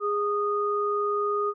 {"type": "tone pair together", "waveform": "sine", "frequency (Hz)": [412.1, 1235], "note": ["G#4", "D#6"], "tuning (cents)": [-13, -13], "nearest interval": "octave + perfect fifth", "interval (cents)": 1900, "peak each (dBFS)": -26, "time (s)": [0, 1.54], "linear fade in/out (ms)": 50, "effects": []}